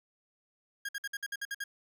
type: tone bursts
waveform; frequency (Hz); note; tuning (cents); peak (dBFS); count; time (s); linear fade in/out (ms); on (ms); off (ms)
40% pulse; 1630; G#6; -33; -33; 9; 0.85-1.64; 5; 38; 56
effects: none